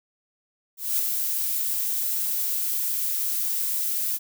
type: noise with ADSR envelope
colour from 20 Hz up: violet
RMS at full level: -22 dBFS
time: 0.77-4.19 s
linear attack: 220 ms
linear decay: 8 ms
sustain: -4 dB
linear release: 37 ms
effects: none